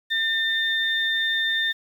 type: tone pair together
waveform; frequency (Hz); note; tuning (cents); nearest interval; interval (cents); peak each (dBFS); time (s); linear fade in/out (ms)
sine; 1803 / 3606; A6 / A7; +42 / +42; octave; 1200; -23 / -24; 0.1-1.73; 20
effects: 8-bit